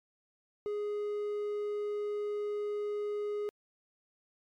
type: tone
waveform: triangle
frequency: 415.3 Hz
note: G#4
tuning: in tune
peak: -30 dBFS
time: 0.66-3.49 s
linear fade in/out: 0 ms
effects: MP3 96 kbps